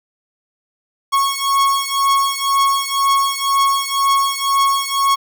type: beating tone pair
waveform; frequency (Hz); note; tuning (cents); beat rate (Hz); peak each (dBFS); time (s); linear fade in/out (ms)
45% pulse; 1100 / 1102; C#6 / C#6; -14 / -11; 2; -17; 1.12-5.16; 20
effects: none